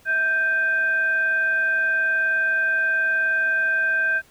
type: tone with frequency modulation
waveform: sine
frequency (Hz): 1568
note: G6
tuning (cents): 0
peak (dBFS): -18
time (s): 0.05-4.22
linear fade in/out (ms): 50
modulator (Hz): 919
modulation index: 0.3
effects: pink hiss -55 dBFS RMS until 4.3 s